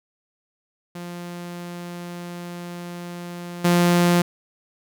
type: tone with level steps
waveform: sawtooth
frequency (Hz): 174.61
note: F3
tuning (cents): 0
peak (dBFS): -28 / -11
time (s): 0.95-4.22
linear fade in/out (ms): 5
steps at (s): 3.64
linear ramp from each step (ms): 10
effects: none